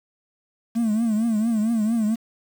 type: tone with vibrato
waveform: triangle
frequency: 222.2 Hz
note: A3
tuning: 17 cents sharp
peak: -16 dBFS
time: 0.75-2.16 s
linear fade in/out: 20 ms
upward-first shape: triangle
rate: 4.4 Hz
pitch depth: 120 cents each way
effects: tanh soft clip ceiling -12 dBFS + 7-bit